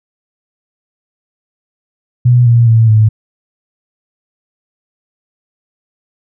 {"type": "tone with pitch steps", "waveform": "sine", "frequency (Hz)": [122.8, 117.93, 113.26, 108.77], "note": ["B2", "A#2", "A#2", "A2"], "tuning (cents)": [-9, 21, -49, -19], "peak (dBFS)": -4, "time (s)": [2.25, 3.09], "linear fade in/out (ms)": 10, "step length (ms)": 210, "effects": []}